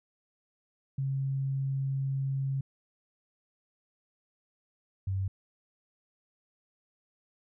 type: tone pair in turn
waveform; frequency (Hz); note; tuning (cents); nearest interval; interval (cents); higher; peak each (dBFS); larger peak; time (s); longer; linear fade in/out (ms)
sine; 135.7 / 95.95; C#3 / G2; -36 / -37; tritone; 601; first; -28; neither; 0.98-2.61 / 5.07-5.28; first; 5
effects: none